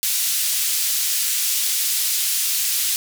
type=band-pass noise; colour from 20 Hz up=white; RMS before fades=-21 dBFS; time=0.03-2.96 s; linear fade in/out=0 ms; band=3100 to 16000 Hz; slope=12 dB/octave; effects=none